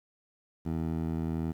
15% pulse tone with band-pass filter, 80.8 Hz, E2, 34 cents flat, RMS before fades -32 dBFS, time 0.65-1.53 s, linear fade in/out 20 ms, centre 200 Hz, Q 0.62, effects 10-bit

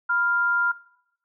sine tone pair together, 985.8 / 1398 Hz, B5 / F6, -3 / +1 cents, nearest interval tritone, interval 604 cents, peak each -29 / -20 dBFS, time 0.09-0.72 s, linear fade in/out 10 ms, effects noise-tail reverb RT60 0.8 s tail -20 dB re dry

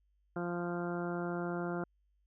harmonic tone, 174.2 Hz, F3, 4 cents flat, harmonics 1 / 2 / 3 / 4 / 5 / 6 / 7 / 8 / 9, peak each -38 / -38 / -44 / -43 / -50 / -50 / -51 / -45 / -56 dBFS, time 0.36-1.84 s, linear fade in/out 2 ms, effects added 50 Hz sine -70 dBFS peak until 2.26 s

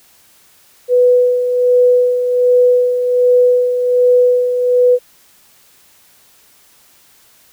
sine tone with tremolo, 494.9 Hz, B4, 4 cents sharp, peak -6 dBFS, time 0.88-4.99 s, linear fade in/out 50 ms, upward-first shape sine, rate 1.3 Hz, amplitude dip 55%, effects white hiss -49 dBFS RMS until 7.52 s

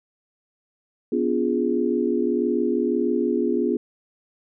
sine chord, B diminished seventh, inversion none, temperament equal with one note detuned, 246.9 / 288.5 / 349.2 / 415.3 Hz, B3 / D4 / F4 / Ab4, 0 / -31 / 0 / 0 cents, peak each -24 / -27 / -24 / -25 dBFS, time 1.12-3.77 s, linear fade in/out 5 ms, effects none

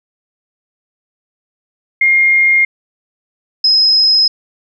sine tone pair in turn, 2127 / 5109 Hz, C7 / D#8, +28 / +45 cents, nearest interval octave + minor third, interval 1517 cents, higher second, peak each -7 dBFS, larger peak neither, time 2.01-2.65 / 3.64-4.28 s, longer neither, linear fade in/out 5 ms, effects none

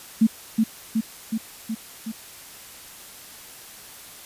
sine tone with echo, 222.3 Hz, A3, 18 cents sharp, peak -12 dBFS, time 0.21-0.27 s, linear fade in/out 10 ms, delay 370 ms, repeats 5, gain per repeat -3 dB, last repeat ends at 2.12 s, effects white hiss -43 dBFS RMS until 4.25 s + resampled to 32000 Hz

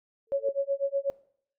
sine tone with exponential growth, 447.6 Hz, A4, 30 cents sharp, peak -29 dBFS, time 0.27-0.49 s, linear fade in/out 2 ms, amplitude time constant 46 ms
sine tone with tremolo, 554.4 Hz, C#5, in tune, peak -22 dBFS, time 0.32-1.1 s, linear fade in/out 0 ms, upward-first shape sine, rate 8.1 Hz, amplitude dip 100%
effects noise-tail reverb RT60 0.6 s tail -21 dB re dry

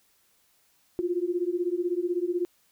sine beating tone pair, 344.6 / 360.6 Hz, F4 / F#4, -23 / -45 cents, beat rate 16 Hz, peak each -28 / -28 dBFS, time 0.99-2.45 s, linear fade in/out 0 ms, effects white hiss -66 dBFS RMS until 2.71 s

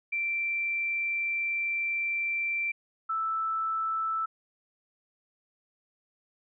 sine tone pair in turn, 2349 / 1318.3 Hz, D7 / E6, 0 / 0 cents, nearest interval minor seventh, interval 1000 cents, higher first, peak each -27 dBFS, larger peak neither, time 0.12-2.72 / 3.09-4.26 s, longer first, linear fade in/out 10 ms, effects none

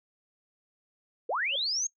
sine linear sweep, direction up, 392 to 6600 Hz, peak -27 dBFS, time 1.29-1.87 s, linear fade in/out 5 ms
sine tone with exponential growth, 554.4 Hz, C#5, in tune, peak -32 dBFS, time 1.48-1.56 s, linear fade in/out 5 ms, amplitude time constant 16 ms
effects noise-tail reverb RT60 0.1 s tail -19 dB re dry

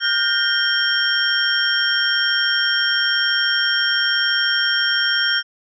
sine tone cluster, 1427 / 1568 / 1839 / 3173 / 5520 Hz, F6 / G6 / A#6 / G7 / F8, +37 / 0 / -24 / +20 / -21 cents, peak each -22 / -22 / -27 / -21 / -22 dBFS, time 0-5.43 s, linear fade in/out 50 ms, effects none

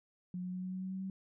sine tone with pitch steps, 180.5 / 181.97 / 183.44 / 184.93 / 186.43 / 187.95 / 189.47 / 191.01 Hz, F#3 / F#3 / F#3 / F#3 / F#3 / F#3 / F#3 / G3, -43 / -29 / -15 / -1 / +13 / +27 / +41 / -45 cents, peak -37 dBFS, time 0.34-1.1 s, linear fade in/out 2 ms, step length 95 ms, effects none

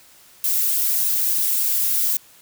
violet noise with flanger, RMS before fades -20 dBFS, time 0.44-2.17 s, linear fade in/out 2 ms, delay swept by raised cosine 1.8 to 3.6 ms, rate 3.4 Hz, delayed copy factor +0.85, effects white hiss -50 dBFS RMS until 2.41 s

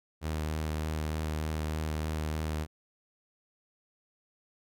sawtooth tone with vibrato, 77.7 Hz, D#2, 2 cents flat, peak -27 dBFS, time 0.21-2.67 s, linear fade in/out 50 ms, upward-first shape sine, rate 3.3 Hz, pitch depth 14 cents each way, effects none

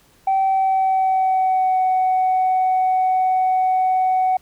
sine tone with pitch glide, 771 to 746.9 Hz, G5 to F#5, -29 to +16 cents, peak -13 dBFS, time 0.27-4.37 s, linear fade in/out 5 ms, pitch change -55 cents, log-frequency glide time 0.41-1.81 s, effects tanh soft clip ceiling -12 dBFS + pink hiss -55 dBFS RMS until 4.41 s

